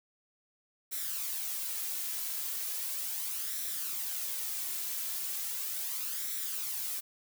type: noise with flanger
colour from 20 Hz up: blue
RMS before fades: -36 dBFS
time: 0.91-7.01 s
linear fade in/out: 20 ms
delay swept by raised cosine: 0.52 to 3.02 ms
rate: 0.37 Hz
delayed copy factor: +0.5
effects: none

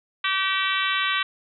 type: harmonic tone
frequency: 384.3 Hz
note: G4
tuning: 34 cents flat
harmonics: 3 / 4 / 5 / 6 / 7 / 8 / 9 / 10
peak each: -27 / -28 / -29 / -30 / -30 / -31 / -32 / -32 dBFS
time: 0.24-1.23 s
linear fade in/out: 5 ms
effects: none

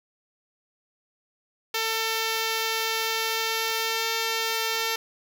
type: tone with pitch glide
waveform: 5% pulse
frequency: 447.7 to 450.3 Hz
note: A4 to A4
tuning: +30 to +40 cents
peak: -13 dBFS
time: 1.74-4.96 s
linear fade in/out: 5 ms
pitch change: +10 cents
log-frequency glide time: 2.93-4.27 s
effects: none

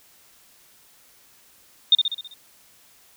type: tone with echo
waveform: sine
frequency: 3649 Hz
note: A#7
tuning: 38 cents flat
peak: -10 dBFS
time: 1.92-1.95 s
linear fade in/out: 2 ms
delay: 65 ms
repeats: 6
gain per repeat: -5 dB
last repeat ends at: 2.34 s
effects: white hiss -55 dBFS RMS until 3.16 s

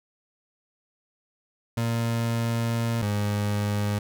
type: tone pair in turn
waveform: 30% pulse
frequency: 116 / 103.34 Hz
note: A#2 / G#2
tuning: -8 / -8 cents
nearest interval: major second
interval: 200 cents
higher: first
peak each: -21 dBFS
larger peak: neither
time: 1.77-3.02 / 3.02-3.99 s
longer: first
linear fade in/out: 5 ms
effects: none

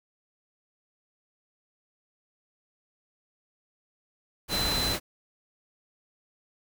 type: tone in noise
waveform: sine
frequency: 4038 Hz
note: B7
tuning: 38 cents sharp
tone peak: -28 dBFS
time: 4.49-4.97 s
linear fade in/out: 50 ms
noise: pink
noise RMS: -30 dBFS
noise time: 4.48-5 s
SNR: -1 dB
effects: none

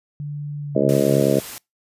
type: tone with pitch glide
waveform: sine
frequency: 146.3 to 142.88 Hz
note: D3 to D3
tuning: -6 to -47 cents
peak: -26 dBFS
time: 0.2-1.22 s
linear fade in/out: 0 ms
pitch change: -41 cents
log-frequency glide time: 0.6-0.79 s
type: harmonic tone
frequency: 69.3 Hz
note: C#2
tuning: in tune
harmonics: 2 / 3 / 4 / 5 / 6 / 7 / 8 / 9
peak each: -23 / -23 / -23 / -23 / -23 / -23 / -23 / -23 dBFS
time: 0.75-1.4 s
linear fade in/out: 10 ms
type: noise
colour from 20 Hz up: white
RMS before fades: -34 dBFS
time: 0.89-1.58 s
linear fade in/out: 0 ms
effects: noise-tail reverb RT60 0.2 s tail -25 dB re dry + resampled to 32000 Hz

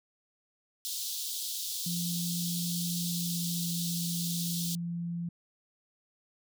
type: high-pass noise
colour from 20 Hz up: pink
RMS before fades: -36 dBFS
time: 0.85-4.75 s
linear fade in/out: 0 ms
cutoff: 3400 Hz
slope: 48 dB/octave
type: tone with pitch glide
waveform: sine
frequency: 172.9 to 171.11 Hz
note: F3 to F3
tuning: -17 to -35 cents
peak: -32 dBFS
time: 1.86-5.29 s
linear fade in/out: 5 ms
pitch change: -18 cents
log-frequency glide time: 3.01-3.8 s
effects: none

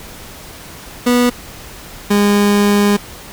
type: tone pair in turn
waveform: 30% pulse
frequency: 244.6 / 204.4 Hz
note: B3 / G#3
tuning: -16 / -27 cents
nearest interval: minor third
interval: 311 cents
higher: first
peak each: -7 dBFS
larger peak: neither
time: 1.06-1.3 / 2.1-2.97 s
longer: second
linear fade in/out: 10 ms
effects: pink hiss -34 dBFS RMS until 3.32 s

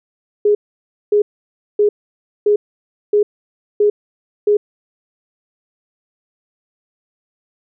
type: tone bursts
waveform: sine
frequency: 415.3 Hz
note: G#4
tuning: in tune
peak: -9 dBFS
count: 7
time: 0.45-4.57 s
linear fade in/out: 5 ms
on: 100 ms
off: 570 ms
effects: none

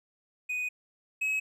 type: tone pair in turn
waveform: triangle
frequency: 2489 / 2560 Hz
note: D#7 / D#7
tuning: 0 / +49 cents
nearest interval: unison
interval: 49 cents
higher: second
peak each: -28 / -25 dBFS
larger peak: second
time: 0.49-0.69 / 1.21-1.4 s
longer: first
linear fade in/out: 10 ms
effects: none

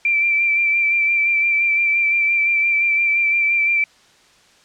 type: tone with vibrato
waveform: sine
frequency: 2349 Hz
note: D7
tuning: in tune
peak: -14 dBFS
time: 0.05-3.84 s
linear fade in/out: 2 ms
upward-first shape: sine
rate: 5.8 Hz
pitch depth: 27 cents each way
effects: white hiss -52 dBFS RMS until 4.64 s + low-pass 6000 Hz 12 dB/octave

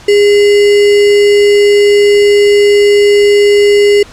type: tone with sample-and-hold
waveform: sine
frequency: 409.1 Hz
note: G#4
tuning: 26 cents flat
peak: -3 dBFS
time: 0.08-4.03 s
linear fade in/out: 5 ms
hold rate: 2450 Hz
effects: pink hiss -35 dBFS RMS until 4.12 s + low-pass 7000 Hz 12 dB/octave

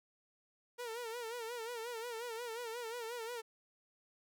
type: tone with vibrato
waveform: sawtooth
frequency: 466.9 Hz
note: A#4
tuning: 3 cents sharp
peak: -37 dBFS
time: 0.78-3.42 s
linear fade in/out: 20 ms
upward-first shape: sine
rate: 5.6 Hz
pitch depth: 91 cents each way
effects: none

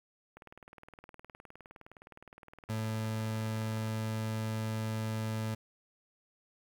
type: click train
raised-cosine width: 0.5 ms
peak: -35 dBFS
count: 69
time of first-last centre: 0.37-3.875 s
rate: 19.4 Hz
type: tone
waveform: 30% pulse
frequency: 110 Hz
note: A2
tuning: in tune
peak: -30 dBFS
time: 2.69-5.55 s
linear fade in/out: 10 ms
effects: 10-bit

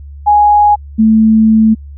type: tone pair in turn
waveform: sine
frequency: 830.6 / 220 Hz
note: G#5 / A3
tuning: 0 / 0 cents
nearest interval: octave + major seventh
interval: 2300 cents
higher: first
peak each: -4 dBFS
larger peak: neither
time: 0.26-0.76 / 0.98-1.75 s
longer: second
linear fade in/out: 20 ms
effects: added 71 Hz sine -27 dBFS peak until 1.97 s

